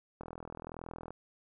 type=click train; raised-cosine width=1 ms; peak=-29 dBFS; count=38; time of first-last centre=0.21-1.106 s; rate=41.3 Hz; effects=none